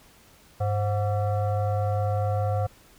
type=tone with frequency modulation; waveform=sine; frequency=100.6 Hz; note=G2; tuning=45 cents sharp; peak=-22 dBFS; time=0.6-2.67 s; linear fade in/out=10 ms; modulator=626 Hz; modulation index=0.85; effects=pink hiss -55 dBFS RMS until 2.98 s